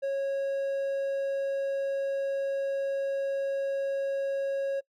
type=tone; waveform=triangle; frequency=549 Hz; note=C#5; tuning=17 cents flat; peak=-25 dBFS; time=0.02-4.81 s; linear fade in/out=20 ms; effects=noise-tail reverb RT60 0.1 s tail -25 dB re dry